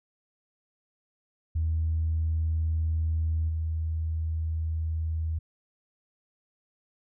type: tone with level steps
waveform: sine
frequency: 80.2 Hz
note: E2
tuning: 47 cents flat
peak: -23 / -26 dBFS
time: 1.55-5.39 s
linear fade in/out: 10 ms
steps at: 3.48 s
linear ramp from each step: 20 ms
effects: tanh soft clip ceiling -19 dBFS